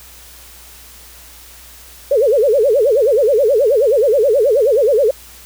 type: tone with vibrato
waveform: sine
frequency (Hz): 493.9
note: B4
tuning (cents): 0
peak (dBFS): -9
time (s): 2.11-5.11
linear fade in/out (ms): 5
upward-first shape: sine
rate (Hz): 9.4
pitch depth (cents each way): 290
effects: added 60 Hz sine -44 dBFS peak until 5.45 s + white hiss -40 dBFS RMS until 5.45 s